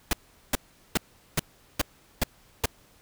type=noise bursts; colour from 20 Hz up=pink; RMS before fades=-23 dBFS; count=7; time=0.11-2.657 s; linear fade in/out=2 ms; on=21 ms; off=400 ms; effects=pink hiss -59 dBFS RMS until 3.01 s